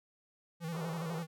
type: tone with vibrato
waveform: square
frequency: 164.9 Hz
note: E3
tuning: 1 cent sharp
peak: -37 dBFS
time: 0.6-1.27 s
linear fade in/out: 50 ms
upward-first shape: square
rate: 12 Hz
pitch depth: 57 cents each way
type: band-pass noise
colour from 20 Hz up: pink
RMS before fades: -46 dBFS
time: 0.71-1.24 s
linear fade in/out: 50 ms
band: 340 to 1400 Hz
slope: 96 dB/octave
effects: none